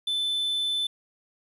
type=tone; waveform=triangle; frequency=3520 Hz; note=A7; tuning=in tune; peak=-23 dBFS; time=0.07-0.87 s; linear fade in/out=5 ms; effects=resampled to 32000 Hz + 9-bit